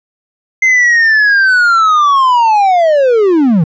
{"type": "linear sweep", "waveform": "triangle", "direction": "down", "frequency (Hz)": [2086, 148], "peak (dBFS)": -4, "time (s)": [0.62, 3.64], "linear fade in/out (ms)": 5, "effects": ["resampled to 16000 Hz"]}